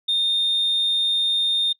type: tone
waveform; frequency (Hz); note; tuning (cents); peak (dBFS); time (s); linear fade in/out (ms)
sine; 3648; A#7; -38; -16; 0.08-1.73; 10
effects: noise-tail reverb RT60 0.1 s tail -17 dB re dry + tanh soft clip ceiling -15 dBFS